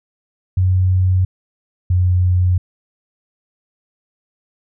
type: tone pair in turn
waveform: sine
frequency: 92.5 / 90.49 Hz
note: F#2 / F#2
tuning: 0 / -38 cents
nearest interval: unison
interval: 38 cents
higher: first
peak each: -11 dBFS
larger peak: neither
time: 0.57-1.25 / 1.9-2.58 s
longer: neither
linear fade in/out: 5 ms
effects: none